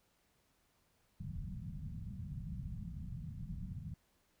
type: low-pass noise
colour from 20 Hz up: white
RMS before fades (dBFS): -44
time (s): 1.2-3.94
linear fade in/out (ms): 5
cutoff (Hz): 190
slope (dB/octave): 48
effects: pink hiss -75 dBFS RMS until 4.4 s